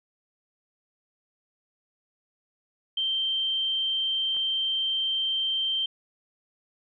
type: tone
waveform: sine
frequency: 3136 Hz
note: G7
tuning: in tune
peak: -24 dBFS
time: 2.97-5.86 s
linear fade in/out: 5 ms
type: clicks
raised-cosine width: 0.5 ms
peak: -37 / -32 dBFS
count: 2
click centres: 4.348 / 4.367 s
effects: none